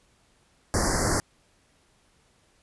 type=band-stop noise; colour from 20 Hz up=pink; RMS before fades=-24 dBFS; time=0.74-1.2 s; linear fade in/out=0 ms; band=2000 to 4600 Hz; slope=96 dB/octave; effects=pink hiss -64 dBFS RMS until 2.62 s + resampled to 24000 Hz